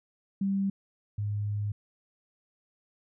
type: tone pair in turn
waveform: sine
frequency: 196 / 103.54 Hz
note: G3 / G#2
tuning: 0 / -5 cents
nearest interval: major seventh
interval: 1105 cents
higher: first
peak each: -25 / -28 dBFS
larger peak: first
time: 0.41-0.7 / 1.18-1.72 s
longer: second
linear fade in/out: 5 ms
effects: none